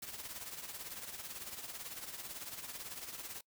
white noise with tremolo, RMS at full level -43 dBFS, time 0.02-3.41 s, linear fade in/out 5 ms, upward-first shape triangle, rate 18 Hz, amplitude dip 70%, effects noise-tail reverb RT60 0.1 s tail -24 dB re dry

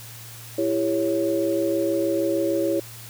sine chord, C# diminished, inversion first, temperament just, 332.6 / 399.1 / 554.4 Hz, E4 / G4 / C#5, +16 / +31 / 0 cents, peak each -23 / -27 / -24 dBFS, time 0.58-2.8 s, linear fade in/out 5 ms, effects added 115 Hz sine -42 dBFS peak until 3.09 s + white hiss -42 dBFS RMS until 3.09 s

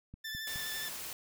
click train, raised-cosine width 5 ms, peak -34 dBFS, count 3, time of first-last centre 0.14-0.559 s, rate 4.77 Hz
20% pulse tone with vibrato, 1760 Hz, A6, in tune, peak -33 dBFS, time 0.24-0.89 s, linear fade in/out 10 ms, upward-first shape triangle, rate 12 Hz, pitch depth 30 cents each way
white noise, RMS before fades -42 dBFS, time 0.47-1.13 s, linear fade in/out 2 ms
effects none

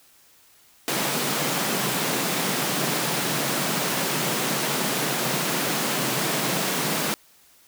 pink high-pass noise, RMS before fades -25 dBFS, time 0.88-7.14 s, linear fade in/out 0 ms, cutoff 130 Hz, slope 96 dB/octave, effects white hiss -56 dBFS RMS until 7.67 s

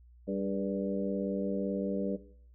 harmonic tone with a mistuned harmonic, 98 Hz, G2, in tune, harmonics 2 / 3 / 4 / 5 / 6, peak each -34 / -37 / -39 / -37 / -39 dBFS, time 0.27-2.17 s, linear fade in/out 20 ms, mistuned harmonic 4, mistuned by +56 cents, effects noise-tail reverb RT60 0.6 s tail -17 dB re dry + added 60 Hz sine -54 dBFS peak until 2.54 s

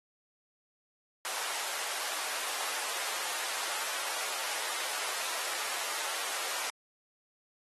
pink high-pass noise, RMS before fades -36 dBFS, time 1.25-6.7 s, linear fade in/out 0 ms, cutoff 720 Hz, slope 12 dB/octave, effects high-pass 400 Hz 12 dB/octave + AAC 32 kbps

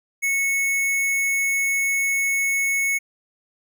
square tone, 2203 Hz, C#7, 11 cents flat, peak -20 dBFS, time 0.22-2.99 s, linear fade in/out 20 ms, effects none

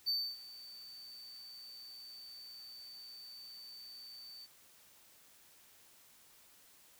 triangle tone with ADSR envelope, 4561 Hz, C#8, 49 cents sharp, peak -29 dBFS, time 0.06-4.47 s, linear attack 23 ms, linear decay 280 ms, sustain -19 dB, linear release 29 ms, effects white hiss -63 dBFS RMS until 6.99 s

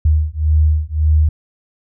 sine beating tone pair, 76.2 / 78 Hz, D#2 / D#2, -36 / +5 cents, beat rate 1.8 Hz, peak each -14 dBFS, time 0.05-1.29 s, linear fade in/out 5 ms, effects none

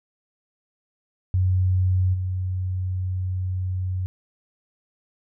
sine tone with level steps, 92.4 Hz, F#2, 2 cents flat, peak -17 / -23 dBFS, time 1.34-4.06 s, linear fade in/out 0 ms, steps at 2.13 s, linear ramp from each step 20 ms, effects none

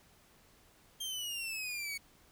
sawtooth exponential sweep, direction down, 3200 to 2217 Hz, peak -34 dBFS, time 1-1.98 s, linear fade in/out 10 ms, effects pink hiss -64 dBFS RMS until 2.31 s

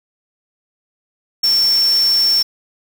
sine tone in noise, 5430 Hz, F8, 50 cents flat, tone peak -11 dBFS, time 1.43-2.43 s, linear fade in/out 10 ms, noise white, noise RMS -29 dBFS, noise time 1.43-2.43 s, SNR +15 dB, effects none

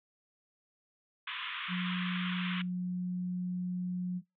white band-pass noise, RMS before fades -39 dBFS, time 1.27-2.62 s, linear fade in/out 5 ms, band 1000 to 3500 Hz, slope 96 dB/octave
sine tone, 180.3 Hz, F#3, 45 cents flat, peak -31 dBFS, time 1.68-4.22 s, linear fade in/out 50 ms
effects noise-tail reverb RT60 0.2 s tail -23 dB re dry + MP3 64 kbps

